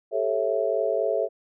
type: chord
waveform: sine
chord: A dominant seventh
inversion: third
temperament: just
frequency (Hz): 396 / 440 / 550 / 660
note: G4 / A4 / C#5 / E5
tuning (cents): +18 / 0 / -14 / +2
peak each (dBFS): -30 / -27 / -27 / -26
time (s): 0.11-1.29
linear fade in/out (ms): 50
effects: none